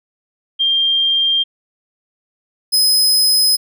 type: tone pair in turn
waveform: sine / sawtooth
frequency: 3191 / 5065 Hz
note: G7 / D#8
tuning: +30 / +30 cents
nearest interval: minor sixth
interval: 800 cents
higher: second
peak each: -12 / -8 dBFS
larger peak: second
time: 0.59-1.44 / 2.72-3.57 s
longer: neither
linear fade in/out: 20 ms
effects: none